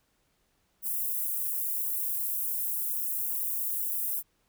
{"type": "high-pass noise", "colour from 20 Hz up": "white", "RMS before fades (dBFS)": -31, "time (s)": [0.82, 4.23], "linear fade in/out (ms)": 50, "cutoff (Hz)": 11000, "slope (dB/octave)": 24, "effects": ["pink hiss -72 dBFS RMS until 4.48 s"]}